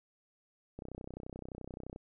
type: click train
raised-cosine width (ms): 2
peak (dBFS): -30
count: 38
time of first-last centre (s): 0.79-1.961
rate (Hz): 31.6
effects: none